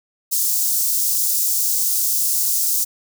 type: high-pass noise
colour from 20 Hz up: white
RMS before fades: -19 dBFS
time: 0.31-2.85 s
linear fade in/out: 20 ms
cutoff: 5500 Hz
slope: 24 dB/octave
effects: none